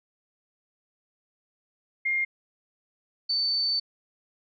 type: tone pair in turn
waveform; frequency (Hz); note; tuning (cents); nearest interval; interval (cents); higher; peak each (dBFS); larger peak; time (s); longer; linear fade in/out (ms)
sine; 2122 / 4533; C7 / C#8; +24 / +38; octave + minor second; 1314; second; -23; neither; 2.05-2.25 / 3.29-3.8; second; 10
effects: none